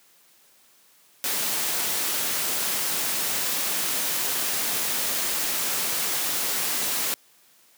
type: noise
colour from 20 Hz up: white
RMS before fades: -26 dBFS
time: 1.24-7.14 s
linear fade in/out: 0 ms
effects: white hiss -58 dBFS RMS until 7.77 s + high-pass 150 Hz 12 dB/octave